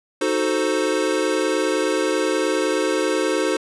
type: chord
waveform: square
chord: D# diminished seventh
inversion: none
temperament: equal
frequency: 311.1 / 370 / 440 / 523.3 Hz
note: D#4 / F#4 / A4 / C5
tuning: 0 / 0 / 0 / 0 cents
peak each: -25 dBFS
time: 0.21-3.57 s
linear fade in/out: 5 ms
effects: resampled to 24000 Hz